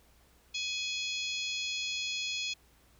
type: harmonic tone with a mistuned harmonic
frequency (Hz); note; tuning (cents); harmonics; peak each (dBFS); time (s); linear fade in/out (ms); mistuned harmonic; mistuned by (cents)
839; G#5; +17; 3 / 4 / 5 / 6 / 7 / 8; -37 / -37 / -40 / -43 / -50 / -43; 0.54-2.54; 10; 5; +17
effects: added 60 Hz sine -65 dBFS peak until 2.99 s + pink hiss -65 dBFS RMS until 2.99 s